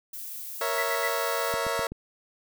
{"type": "noise", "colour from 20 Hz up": "violet", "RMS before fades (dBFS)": -38, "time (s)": [0.13, 1.54], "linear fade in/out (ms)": 5}
{"type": "chord", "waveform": "20% pulse", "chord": "A# diminished", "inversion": "none", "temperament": "equal", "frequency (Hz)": [466.2, 554.4, 659.3], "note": ["A#4", "C#5", "E5"], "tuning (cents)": [0, 0, 0], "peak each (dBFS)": -26, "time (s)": [0.61, 1.87], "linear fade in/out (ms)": 2}
{"type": "tone bursts", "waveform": "sine", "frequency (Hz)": 1975.5, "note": "B6", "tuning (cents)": 0, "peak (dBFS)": -27, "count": 3, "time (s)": [0.78, 1.077], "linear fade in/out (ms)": 2, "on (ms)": 47, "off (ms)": 78}
{"type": "click train", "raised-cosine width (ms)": 3, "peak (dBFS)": -24, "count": 4, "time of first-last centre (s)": [1.54, 1.92], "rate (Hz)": 7.9}
{"effects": []}